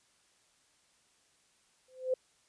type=tone with exponential growth; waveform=sine; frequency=514 Hz; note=C5; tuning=31 cents flat; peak=-24 dBFS; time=1.88-2.14 s; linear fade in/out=5 ms; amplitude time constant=55 ms; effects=white hiss -69 dBFS RMS until 2.48 s + resampled to 22050 Hz